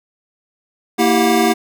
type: tone cluster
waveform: square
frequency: 230.9 / 326.6 / 391.9 / 723 Hz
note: A#3 / E4 / G4 / F#5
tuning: -16 / -16 / 0 / -40 cents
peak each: -18 dBFS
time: 0.98-1.54 s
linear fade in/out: 20 ms
effects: none